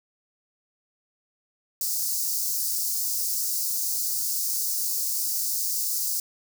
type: high-pass noise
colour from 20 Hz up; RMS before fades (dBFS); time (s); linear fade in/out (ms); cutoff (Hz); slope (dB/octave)
white; -27; 1.81-6.2; 2; 4700; 48
effects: none